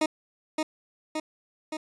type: tone with echo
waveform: 20% pulse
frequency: 311.1 Hz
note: D#4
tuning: in tune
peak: -17 dBFS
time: 0.01-0.06 s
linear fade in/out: 5 ms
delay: 570 ms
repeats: 3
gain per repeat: -3 dB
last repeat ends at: 1.77 s
effects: resampled to 22050 Hz